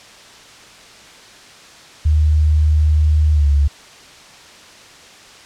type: tone with pitch glide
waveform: sine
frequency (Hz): 76.5 to 71.38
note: D#2 to D2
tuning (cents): -29 to -49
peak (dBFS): -10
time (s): 2.05-3.68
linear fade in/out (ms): 10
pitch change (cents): -120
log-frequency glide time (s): 3.33-3.47
effects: white hiss -41 dBFS RMS until 5.45 s + low-pass 6000 Hz 12 dB/octave